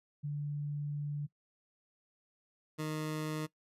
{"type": "tone pair in turn", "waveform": ["sine", "20% pulse"], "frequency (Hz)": [146.1, 154.79], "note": ["D3", "D#3"], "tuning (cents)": [-9, -9], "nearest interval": "minor second", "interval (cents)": 100, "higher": "second", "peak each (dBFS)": [-34, -30], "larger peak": "second", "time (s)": [[0.23, 1.27], [2.78, 3.47]], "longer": "first", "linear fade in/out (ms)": 20, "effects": ["noise-tail reverb RT60 0.1 s tail -20 dB re dry", "resampled to 32000 Hz"]}